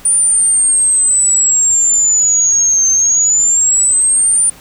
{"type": "exponential two-way sweep", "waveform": "sine", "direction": "down then up", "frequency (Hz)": [9370, 6272, 9320], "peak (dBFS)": -8, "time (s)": [0.05, 4.5], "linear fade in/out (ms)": 5, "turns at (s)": 2.9, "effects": ["pink hiss -39 dBFS RMS until 4.6 s"]}